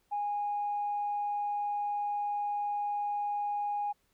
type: tone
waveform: sine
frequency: 823 Hz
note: G#5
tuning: 16 cents flat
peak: -29 dBFS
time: 0.11-3.93 s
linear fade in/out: 20 ms
effects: tanh soft clip ceiling -25 dBFS + pink hiss -73 dBFS RMS until 4.13 s